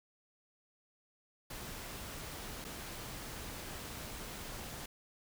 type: noise with dropouts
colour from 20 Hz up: pink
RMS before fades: -45 dBFS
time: 1.5-4.86 s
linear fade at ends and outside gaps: 5 ms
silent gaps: 2.644-2.648 s
effects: none